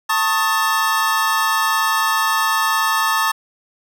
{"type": "tone cluster", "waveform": "square", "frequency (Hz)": [895, 1098, 1257, 1758], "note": ["A5", "C#6", "D#6", "A6"], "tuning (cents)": [29, -17, 17, -2], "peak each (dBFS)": -22, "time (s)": [0.09, 3.32], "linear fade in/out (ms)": 10, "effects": []}